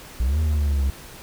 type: exponential two-way sweep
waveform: triangle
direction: up then down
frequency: 57.5 to 79 to 66.9 Hz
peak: -16 dBFS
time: 0.2-0.9 s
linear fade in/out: 0 ms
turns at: 0.39 s
effects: pink hiss -42 dBFS RMS until 1.22 s